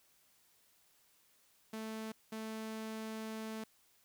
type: tone bursts at uneven times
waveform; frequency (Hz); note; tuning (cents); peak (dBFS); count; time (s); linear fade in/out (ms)
sawtooth; 220; A3; 0; -37; 2; 1.73-2.12 / 2.32-3.64; 5
effects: white hiss -70 dBFS RMS until 4.04 s